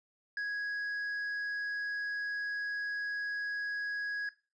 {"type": "tone with hard clipping", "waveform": "sine", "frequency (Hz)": 1661.2, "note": "G#6", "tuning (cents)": 0, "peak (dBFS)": -34, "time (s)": [0.37, 4.29], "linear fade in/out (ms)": 2, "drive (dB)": 4, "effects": ["noise-tail reverb RT60 0.3 s tail -17 dB re dry", "resampled to 22050 Hz"]}